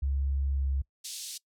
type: tone with pitch glide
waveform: sine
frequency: 68.7 to 67.95 Hz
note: C#2 to C#2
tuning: -15 to -34 cents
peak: -26 dBFS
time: 0.02-0.82 s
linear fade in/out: 10 ms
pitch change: -19 cents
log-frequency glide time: 0.55-0.62 s
type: band-pass noise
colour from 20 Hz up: pink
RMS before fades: -40 dBFS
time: 1.04-1.38 s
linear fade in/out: 10 ms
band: 3700 to 11000 Hz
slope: 24 dB/octave
effects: noise-tail reverb RT60 0.1 s tail -22 dB re dry